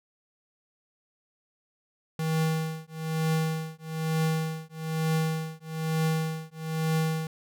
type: tone with tremolo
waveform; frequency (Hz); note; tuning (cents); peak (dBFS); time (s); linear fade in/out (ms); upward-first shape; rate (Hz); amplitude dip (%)
square; 159.5; D#3; +43; -23; 2.19-7.27; 2; triangle; 1.1; 100
effects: none